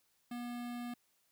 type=tone with notch filter; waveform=square; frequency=241.3 Hz; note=B3; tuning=40 cents flat; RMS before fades=-42 dBFS; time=0.31-0.94 s; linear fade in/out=5 ms; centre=6200 Hz; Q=1.8; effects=white hiss -75 dBFS RMS until 1.31 s